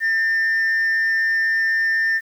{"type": "tone with frequency modulation", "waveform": "sine", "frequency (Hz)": 1802, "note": "A6", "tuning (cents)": 41, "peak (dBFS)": -14, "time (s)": [0, 2.21], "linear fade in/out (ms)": 50, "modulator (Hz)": 174, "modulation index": 0.25, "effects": ["tanh soft clip ceiling -15 dBFS", "8-bit"]}